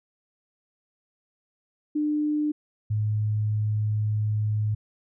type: tone pair in turn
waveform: sine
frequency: 299.8 / 106.58 Hz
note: D4 / G#2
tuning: +36 / +45 cents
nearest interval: octave + tritone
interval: 1791 cents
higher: first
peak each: -22 dBFS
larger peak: neither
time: 1.95-2.52 / 2.9-4.75 s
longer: second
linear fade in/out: 10 ms
effects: none